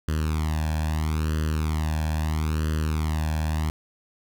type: tone with flanger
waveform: sawtooth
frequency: 77.78 Hz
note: D#2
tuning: in tune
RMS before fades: -25 dBFS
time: 0.08-3.7 s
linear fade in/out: 0 ms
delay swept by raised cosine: 0.65 to 1.2 ms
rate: 0.76 Hz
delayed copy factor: +0.9
effects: none